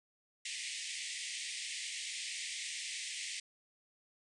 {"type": "band-pass noise", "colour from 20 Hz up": "pink", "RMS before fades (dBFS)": -42, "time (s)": [0.45, 3.4], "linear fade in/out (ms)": 5, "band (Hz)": [1900, 9400], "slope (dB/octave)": 96, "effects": []}